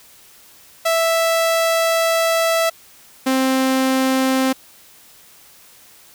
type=tone pair in turn; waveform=sawtooth; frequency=659.3 / 262.9 Hz; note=E5 / C4; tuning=0 / +8 cents; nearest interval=octave + major third; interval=1592 cents; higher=first; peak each=-11 dBFS; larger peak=neither; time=0.85-2.7 / 3.26-4.53 s; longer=first; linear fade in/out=10 ms; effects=white hiss -47 dBFS RMS until 6.14 s